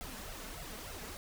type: noise with flanger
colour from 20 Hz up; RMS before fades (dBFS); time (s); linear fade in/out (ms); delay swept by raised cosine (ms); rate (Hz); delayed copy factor
pink; -45; 0.01-1.17; 0; 1.4 to 4.7; 3.4; +0.95
effects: none